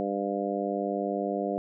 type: harmonic tone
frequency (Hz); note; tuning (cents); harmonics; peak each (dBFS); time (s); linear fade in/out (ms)
100; G2; +35; 2 / 3 / 4 / 5 / 6 / 7; -34 / -34 / -34 / -34 / -34 / -34; 0-1.58; 0
effects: none